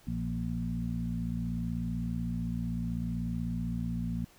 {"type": "harmonic tone with a mistuned harmonic", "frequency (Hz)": 58.27, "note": "A#1", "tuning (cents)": 0, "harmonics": [1, 2, 3, 4], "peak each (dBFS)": [-38, -37, -35, -36], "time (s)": [0.07, 4.25], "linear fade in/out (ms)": 5, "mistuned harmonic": 3, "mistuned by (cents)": -24, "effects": ["pink hiss -60 dBFS RMS until 4.38 s"]}